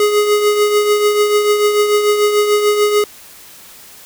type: tone with tremolo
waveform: square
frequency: 416.9 Hz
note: G#4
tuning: 7 cents sharp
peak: -9 dBFS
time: 0-3.04 s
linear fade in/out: 2 ms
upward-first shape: triangle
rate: 6.8 Hz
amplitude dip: 55%
effects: white hiss -39 dBFS RMS until 4.05 s